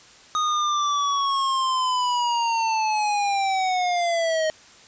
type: linear sweep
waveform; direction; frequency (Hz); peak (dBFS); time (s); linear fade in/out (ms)
square; down; 1245 to 623; -21; 0.35-4.5; 0
effects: white hiss -49 dBFS RMS until 4.87 s + resampled to 16000 Hz